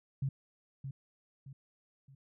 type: tone with echo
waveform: sine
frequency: 136 Hz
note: C#3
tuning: 33 cents flat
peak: -30 dBFS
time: 0.22-0.29 s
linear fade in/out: 5 ms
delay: 620 ms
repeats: 3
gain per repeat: -8 dB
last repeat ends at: 2.15 s
effects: none